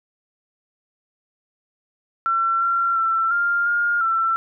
sine tone with pitch steps, 1350 / 1368 / 1342 / 1399 / 1415 / 1342 Hz, E6 / F6 / E6 / F6 / F6 / E6, +41 / -36 / +31 / +3 / +22 / +31 cents, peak -17 dBFS, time 2.26-4.36 s, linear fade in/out 0 ms, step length 350 ms, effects none

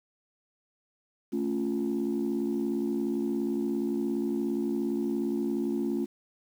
sine chord, A augmented, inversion none, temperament equal, 220 / 277.2 / 349.2 Hz, A3 / C#4 / E#4, 0 / 0 / 0 cents, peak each -30 dBFS, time 1.32-6.06 s, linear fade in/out 20 ms, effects tanh soft clip ceiling -21 dBFS + 9-bit

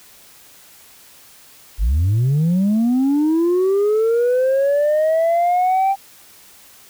sine linear sweep, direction up, 43.65 to 790 Hz, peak -11 dBFS, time 1.78-5.96 s, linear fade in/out 50 ms, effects tanh soft clip ceiling -12 dBFS + white hiss -46 dBFS RMS until 6.89 s

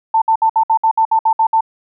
sine tone bursts, 891 Hz, A5, 22 cents sharp, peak -9 dBFS, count 11, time 0.14-1.608 s, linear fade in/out 5 ms, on 78 ms, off 61 ms, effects none

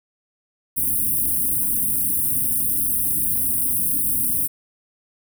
white band-stop noise, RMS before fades -21 dBFS, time 0.76-4.48 s, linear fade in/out 20 ms, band 320 to 8900 Hz, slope 96 dB/octave, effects none

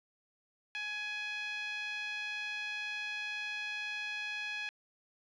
10% pulse tone with band-pass filter, 838 Hz, G#5, 15 cents sharp, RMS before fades -39 dBFS, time 0.75-4.69 s, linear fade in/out 0 ms, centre 2200 Hz, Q 2.6, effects resampled to 24000 Hz

